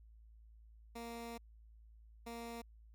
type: tone bursts at uneven times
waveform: 15% pulse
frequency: 233.1 Hz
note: A#3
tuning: in tune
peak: -38 dBFS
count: 2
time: 0.95-1.38 / 2.26-2.62 s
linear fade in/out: 10 ms
effects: added 55 Hz sine -57 dBFS peak until 2.94 s + MP3 96 kbps